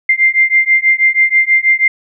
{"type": "beating tone pair", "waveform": "sine", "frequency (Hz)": [2093, 2099.2], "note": ["C7", "C7"], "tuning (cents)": [0, 5], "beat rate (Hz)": 6.2, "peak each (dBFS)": -11, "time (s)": [0.09, 1.88], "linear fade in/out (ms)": 5, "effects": []}